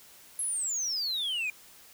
sine exponential sweep, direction down, 11175 to 2387 Hz, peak -26 dBFS, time 0.39-1.5 s, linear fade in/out 2 ms, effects tanh soft clip ceiling -28 dBFS + white hiss -54 dBFS RMS until 1.93 s

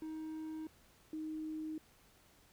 triangle / sine tone pair in turn, 314.6 / 312.4 Hz, D#4 / D#4, +19 / +7 cents, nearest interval unison, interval 12 cents, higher first, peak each -39 / -39 dBFS, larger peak neither, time 0.02-0.67 / 1.13-1.78 s, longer neither, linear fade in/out 2 ms, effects pink hiss -66 dBFS RMS until 2.52 s

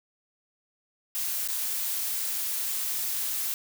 blue noise with dropouts, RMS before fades -30 dBFS, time 1.15-3.54 s, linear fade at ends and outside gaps 0 ms, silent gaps 1.476-1.486 s, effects none

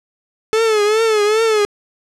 45% pulse tone with vibrato, 432.5 Hz, A4, 30 cents flat, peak -12 dBFS, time 0.53-1.65 s, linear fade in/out 0 ms, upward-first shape triangle, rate 2.5 Hz, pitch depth 99 cents each way, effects low-pass 8000 Hz 12 dB/octave

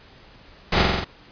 pink noise with echo, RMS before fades -19 dBFS, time 0.72-0.82 s, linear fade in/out 5 ms, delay 45 ms, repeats 5, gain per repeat -2 dB, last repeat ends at 1.045 s, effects pink hiss -49 dBFS RMS until 1.31 s + resampled to 11025 Hz

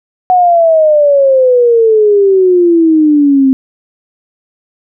sine exponential sweep, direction down, 740 to 261.6 Hz, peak -4 dBFS, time 0.3-3.53 s, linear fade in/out 0 ms, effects none

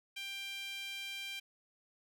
sawtooth tone with high-pass filter, 790 Hz, G5, 13 cents sharp, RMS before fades -43 dBFS, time 0.16-1.4 s, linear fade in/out 10 ms, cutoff 2700 Hz, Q 9.6, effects none

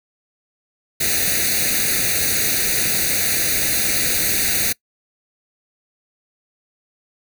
white noise with comb filter, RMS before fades -19 dBFS, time 1-4.73 s, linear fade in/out 10 ms, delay 0.47 ms, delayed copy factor +1, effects noise-tail reverb RT60 0.1 s tail -23 dB re dry

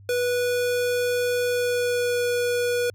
square tone with pitch glide, 490 to 485.5 Hz, B4 to B4, -14 to -30 cents, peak -22 dBFS, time 0.09-2.9 s, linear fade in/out 2 ms, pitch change -16 cents, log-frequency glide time 1.48-2.24 s, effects added 99 Hz sine -45 dBFS peak until 2.94 s

